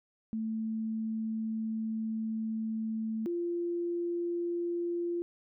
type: tone pair in turn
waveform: sine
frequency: 221.2 / 345.4 Hz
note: A3 / F4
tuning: +9 / -19 cents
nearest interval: minor sixth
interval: 772 cents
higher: second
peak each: -31 / -30 dBFS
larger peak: second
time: 0.33-3.26 / 3.26-5.22 s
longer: first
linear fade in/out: 0 ms
effects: none